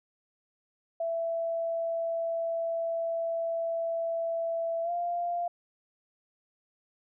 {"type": "tone with pitch glide", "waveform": "sine", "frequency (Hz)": [665, 695.6], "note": ["E5", "F5"], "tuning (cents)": [15, -7], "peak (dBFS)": -28, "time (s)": [1, 5.48], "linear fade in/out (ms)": 5, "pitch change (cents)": 78, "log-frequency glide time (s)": [4.83, 4.91], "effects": []}